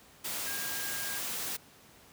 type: tone in noise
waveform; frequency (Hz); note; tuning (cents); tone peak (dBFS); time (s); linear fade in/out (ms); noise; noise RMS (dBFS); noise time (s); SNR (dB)
sine; 1621; G#6; -42; -41; 0.46-1.19; 10; white; -36; 0.24-1.57; -8
effects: pink hiss -57 dBFS RMS until 2.12 s + high-pass 80 Hz 12 dB/octave